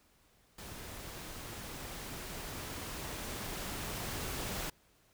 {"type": "noise with level ramp", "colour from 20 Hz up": "pink", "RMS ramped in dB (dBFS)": [-47, -38], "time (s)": [0.58, 4.7], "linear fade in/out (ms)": 5, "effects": ["pink hiss -68 dBFS RMS until 5.13 s"]}